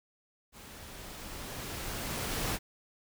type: noise with level ramp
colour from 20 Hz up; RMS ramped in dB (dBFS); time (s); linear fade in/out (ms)
pink; -50 to -32; 0.52-2.59; 50
effects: none